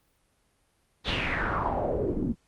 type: noise with low-pass filter sweep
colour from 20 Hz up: pink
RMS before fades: -28 dBFS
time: 1.04-2.35 s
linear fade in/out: 50 ms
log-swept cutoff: 3700 to 220 Hz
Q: 4.4
effects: pink hiss -69 dBFS RMS until 2.47 s + Opus 32 kbps